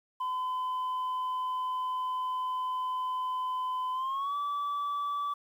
sine tone with pitch glide, 1016 to 1153.7 Hz, B5 to D6, +49 to -31 cents, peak -27 dBFS, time 0.2-5.34 s, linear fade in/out 10 ms, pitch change +220 cents, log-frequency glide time 3.93-4.36 s, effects tanh soft clip ceiling -29 dBFS + 10-bit

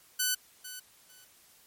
5% pulse tone with echo, 1500 Hz, F#6, 23 cents sharp, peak -15 dBFS, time 0.19-0.35 s, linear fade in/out 10 ms, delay 450 ms, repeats 2, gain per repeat -14 dB, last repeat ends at 1.25 s, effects white hiss -60 dBFS RMS until 1.66 s + MP3 64 kbps

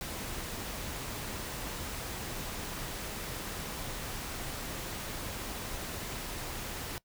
pink noise, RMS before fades -39 dBFS, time 0.01-6.98 s, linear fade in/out 0 ms, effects noise-tail reverb RT60 0.1 s tail -21 dB re dry

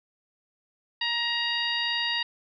harmonic tone, 943 Hz, A#5, 20 cents sharp, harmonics 1 / 2 / 3 / 4 / 5, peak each -36 / -30 / -30 / -31 / -34 dBFS, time 1.01-2.23 s, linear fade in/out 5 ms, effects none

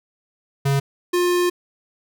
square tone pair in turn, 138.59 / 354.5 Hz, C#3 / F4, 0 / +26 cents, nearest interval octave + major third, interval 1626 cents, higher second, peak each -17 dBFS, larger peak neither, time 0.65-0.8 / 1.13-1.5 s, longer second, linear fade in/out 10 ms, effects none

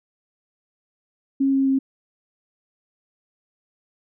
sine tone with pitch steps, 272 / 270.1 / 268.3 Hz, C#4 / C#4 / C4, -33 / -45 / +44 cents, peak -16 dBFS, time 1.4-1.79 s, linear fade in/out 10 ms, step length 130 ms, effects none

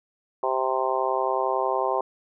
harmonic tone, 130.81 Hz, C3, in tune, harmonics 3 / 4 / 5 / 6 / 7 / 8, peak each -29 / -29 / -29 / -29 / -29 / -29 dBFS, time 0.43-2.01 s, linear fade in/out 2 ms, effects none

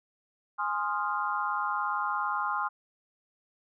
sine chord, F minor seventh, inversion first, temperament equal with one note detuned, 830.6 / 1046.5 / 1239.5 / 1396.9 Hz, Ab5 / C6 / Eb6 / F6, 0 / 0 / -7 / 0 cents, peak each -34 / -32 / -33 / -34 dBFS, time 0.58-2.69 s, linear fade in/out 20 ms, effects none

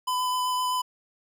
square tone with vibrato, 1005 Hz, B5, 30 cents sharp, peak -25 dBFS, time 0.07-0.82 s, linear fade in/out 10 ms, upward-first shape sine, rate 7.8 Hz, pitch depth 10 cents each way, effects none

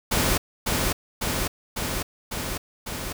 pink noise with echo, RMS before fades -22 dBFS, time 0.11-0.38 s, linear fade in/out 10 ms, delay 550 ms, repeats 5, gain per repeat -2 dB, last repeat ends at 3.13 s, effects none

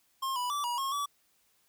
square tone with pitch steps, 1068 / 985 / 1161 / 962 / 1083 / 1146 Hz, C6 / B5 / D6 / B5 / C#6 / D6, +35 / -5 / -20 / -46 / -41 / -43 cents, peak -31 dBFS, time 0.22-1.06 s, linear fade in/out 10 ms, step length 140 ms, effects white hiss -70 dBFS RMS until 1.68 s

